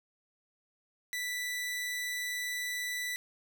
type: tone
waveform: sawtooth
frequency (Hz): 1975.5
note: B6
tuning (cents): 0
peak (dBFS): -30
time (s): 1.13-3.16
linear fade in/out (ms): 0
effects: none